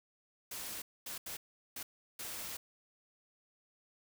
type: noise bursts at uneven times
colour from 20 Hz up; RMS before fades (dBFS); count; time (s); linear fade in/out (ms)
white; -43; 5; 0.51-0.82 / 1.06-1.18 / 1.26-1.37 / 1.76-1.83 / 2.19-2.57; 5
effects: none